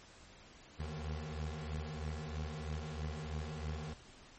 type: beating tone pair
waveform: 25% pulse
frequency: 75.4 / 78.5 Hz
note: D2 / D#2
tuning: +46 / +16 cents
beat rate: 3.1 Hz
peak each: -39 / -38 dBFS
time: 0.79-3.94 s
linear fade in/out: 10 ms
effects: pink hiss -58 dBFS RMS until 4.38 s + MP3 32 kbps